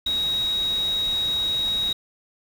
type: tone in noise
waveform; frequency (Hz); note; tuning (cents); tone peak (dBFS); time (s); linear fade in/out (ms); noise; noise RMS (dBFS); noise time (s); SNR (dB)
sine; 3799; A#7; +32; -21; 0.06-1.93; 5; pink; -38; 0.06-1.93; +14
effects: none